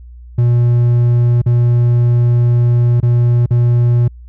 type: tone with dropouts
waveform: triangle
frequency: 120 Hz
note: B2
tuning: 49 cents flat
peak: -6 dBFS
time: 0.38-4.08 s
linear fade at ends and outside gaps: 5 ms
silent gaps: 1.418-1.461 / 3.003-3.028 / 3.461-3.507 s
effects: added 60 Hz sine -32 dBFS peak until 4.28 s